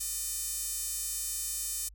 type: tone with high-pass filter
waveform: sawtooth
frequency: 609 Hz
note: D#5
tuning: 37 cents flat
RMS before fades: -35 dBFS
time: 0-1.89 s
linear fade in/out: 10 ms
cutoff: 8000 Hz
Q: 1.7
effects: added 50 Hz sine -50 dBFS peak until 1.94 s